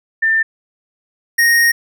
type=tone pair in turn; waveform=sine / square; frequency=1791 / 1863.1 Hz; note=A6 / A#6; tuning=+30 / -1 cents; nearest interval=minor second; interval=69 cents; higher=second; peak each=-11 / -10 dBFS; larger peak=second; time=0.22-0.43 / 1.38-1.72 s; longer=second; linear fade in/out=10 ms; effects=none